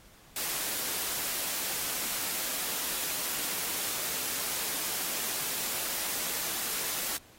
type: high-pass noise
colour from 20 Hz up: white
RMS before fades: -33 dBFS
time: 0.36-7.17 s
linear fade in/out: 2 ms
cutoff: 170 Hz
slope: 12 dB/octave
effects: pink hiss -57 dBFS RMS until 7.38 s + AAC 48 kbps